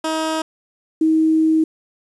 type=tone pair in turn; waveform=15% pulse / sine; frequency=317.5 / 317.5 Hz; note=D#4 / D#4; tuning=+35 / +35 cents; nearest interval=unison; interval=0 cents; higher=neither; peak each=-13 / -12 dBFS; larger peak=second; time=0.04-0.42 / 1.01-1.64 s; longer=second; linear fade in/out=5 ms; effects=resampled to 24000 Hz + 8-bit